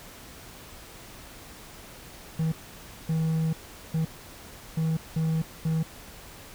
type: tone bursts at uneven times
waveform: triangle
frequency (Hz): 160.5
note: E3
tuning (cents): -46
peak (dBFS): -21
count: 6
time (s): 2.39-2.52 / 3.09-3.53 / 3.94-4.05 / 4.77-4.97 / 5.16-5.42 / 5.65-5.83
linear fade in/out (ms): 5
effects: pink hiss -46 dBFS RMS until 6.54 s